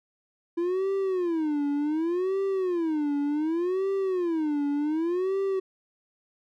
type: tone with vibrato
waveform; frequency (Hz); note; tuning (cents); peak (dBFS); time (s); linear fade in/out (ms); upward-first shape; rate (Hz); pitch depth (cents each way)
triangle; 334.6; E4; +26; -22; 0.57-5.6; 10; sine; 0.67; 270
effects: none